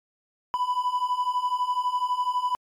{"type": "beating tone pair", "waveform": "triangle", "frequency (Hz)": [986, 998], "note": ["B5", "B5"], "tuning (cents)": [-3, 18], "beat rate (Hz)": 12, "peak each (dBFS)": [-26, -23], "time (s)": [0.54, 2.55], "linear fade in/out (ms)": 0, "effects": ["MP3 96 kbps"]}